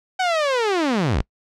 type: linear sweep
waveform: sawtooth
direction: down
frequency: 761 to 35.4 Hz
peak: -14 dBFS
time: 0.19-1.22 s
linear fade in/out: 10 ms
effects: noise-tail reverb RT60 0.1 s tail -26 dB re dry + low-pass 5000 Hz 12 dB/octave